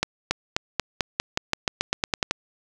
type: accelerating click train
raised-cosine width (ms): 0.2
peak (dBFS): -4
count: 15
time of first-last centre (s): 0.03-2.31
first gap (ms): 280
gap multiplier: 0.91
effects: none